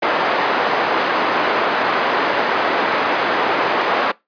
white band-pass noise, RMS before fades -18 dBFS, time 0.02-4.12 s, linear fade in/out 10 ms, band 360 to 1300 Hz, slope 12 dB/octave, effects noise-tail reverb RT60 0.2 s tail -22 dB re dry + resampled to 11025 Hz

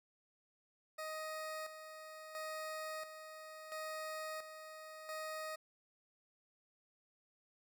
20% pulse tone with tremolo, 626 Hz, D#5, 10 cents sharp, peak -37 dBFS, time 0.98-5.56 s, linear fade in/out 10 ms, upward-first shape square, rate 0.73 Hz, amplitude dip 60%, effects none

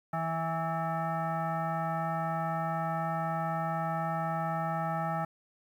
sine tone with frequency modulation, 328 Hz, E4, 9 cents flat, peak -29 dBFS, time 0.13-5.25 s, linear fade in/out 5 ms, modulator 491 Hz, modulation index 2.2, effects 10-bit

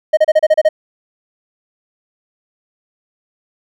triangle tone bursts, 622.3 Hz, D#5, in tune, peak -4 dBFS, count 8, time 0.13-0.69 s, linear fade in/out 10 ms, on 42 ms, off 32 ms, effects none

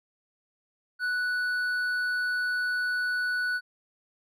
triangle tone with hard clipping, 1480 Hz, F#6, in tune, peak -27 dBFS, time 0.99-3.61 s, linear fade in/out 50 ms, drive 8 dB, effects none

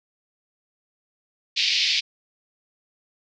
white band-pass noise, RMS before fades -22 dBFS, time 1.56-2.01 s, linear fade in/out 20 ms, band 2200 to 5100 Hz, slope 48 dB/octave, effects none

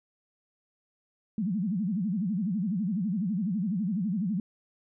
sine tone with vibrato, 196 Hz, G3, in tune, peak -26 dBFS, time 1.38-4.4 s, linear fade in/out 2 ms, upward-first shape sine, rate 12 Hz, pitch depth 250 cents each way, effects none

